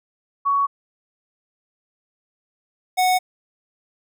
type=tone pair in turn; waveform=sine / square; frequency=1120 / 737.4 Hz; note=C#6 / F#5; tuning=+18 / -6 cents; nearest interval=perfect fifth; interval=724 cents; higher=first; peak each=-16 dBFS; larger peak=neither; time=0.45-0.67 / 2.97-3.19 s; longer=neither; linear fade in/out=20 ms; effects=none